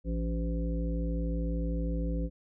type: harmonic tone with a mistuned harmonic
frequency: 56.6 Hz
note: A1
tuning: 50 cents sharp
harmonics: 1 / 3 / 5 / 7 / 9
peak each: -30 / -35 / -38 / -47 / -41 dBFS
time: 0.04-2.3 s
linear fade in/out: 50 ms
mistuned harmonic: 7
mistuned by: -58 cents
effects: none

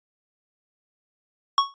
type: tone with exponential decay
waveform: square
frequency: 1108.7 Hz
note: C#6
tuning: in tune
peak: -13 dBFS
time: 1.58-1.74 s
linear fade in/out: 1 ms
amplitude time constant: 33 ms
effects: resampled to 16000 Hz

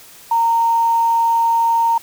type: tone with quantisation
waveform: sine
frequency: 922 Hz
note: A#5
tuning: 19 cents flat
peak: -12 dBFS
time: 0.31-1.98 s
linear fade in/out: 5 ms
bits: 6
effects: white hiss -42 dBFS RMS until 2.02 s

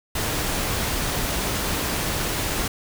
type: noise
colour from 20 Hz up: pink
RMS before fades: -25 dBFS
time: 0.15-2.68 s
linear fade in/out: 5 ms
effects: none

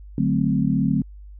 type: chord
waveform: sine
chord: D dominant seventh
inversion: none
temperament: equal with one note detuned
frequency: 146.83 / 185 / 219.2 / 261.6 Hz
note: D3 / F#3 / A3 / C4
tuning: 0 / 0 / -6 / 0 cents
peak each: -23 dBFS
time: 0.18-1.02 s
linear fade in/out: 2 ms
effects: added 50 Hz sine -38 dBFS peak until 1.39 s

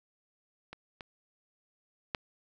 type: clicks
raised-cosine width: 0.3 ms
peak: -27 / -26 / -15 dBFS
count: 3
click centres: 0.73 / 1.008 / 2.148 s
effects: none

